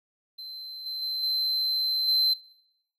triangle tone with level steps, 4087 Hz, C8, 41 cents flat, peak -36 / -30 / -27 / -23 / -19 dBFS, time 0.38-2.34 s, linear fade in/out 10 ms, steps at 0.86 / 1.02 / 1.23 / 2.08 s, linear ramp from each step 2 ms, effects noise-tail reverb RT60 0.8 s tail -19 dB re dry

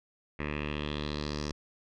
10% pulse tone with low-pass filter sweep, 74.3 Hz, D2, 21 cents sharp, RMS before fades -35 dBFS, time 0.39-1.52 s, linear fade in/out 5 ms, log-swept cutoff 2200 to 5600 Hz, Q 3.9, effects none

